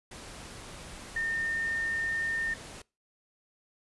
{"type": "tone in noise", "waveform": "sine", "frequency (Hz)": 1819, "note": "A#6", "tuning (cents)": -43, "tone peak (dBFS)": -28, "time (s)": [1.16, 2.54], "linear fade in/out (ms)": 5, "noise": "pink", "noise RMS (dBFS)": -45, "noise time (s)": [0.11, 2.82], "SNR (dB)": 14, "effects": ["noise-tail reverb RT60 0.3 s tail -25 dB re dry", "resampled to 24000 Hz"]}